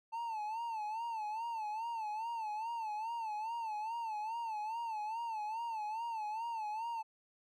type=tone with vibrato; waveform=triangle; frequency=888 Hz; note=A5; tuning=16 cents sharp; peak=-35 dBFS; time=0.12-7.03 s; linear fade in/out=20 ms; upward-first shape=sine; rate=2.4 Hz; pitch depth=99 cents each way; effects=none